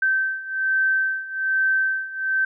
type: beating tone pair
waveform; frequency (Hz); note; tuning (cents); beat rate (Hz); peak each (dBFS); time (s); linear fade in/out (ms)
sine; 1549 / 1550.2; G6 / G6; -21 / -20; 1.2; -24 / -21; 0.02-2.45; 5
effects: none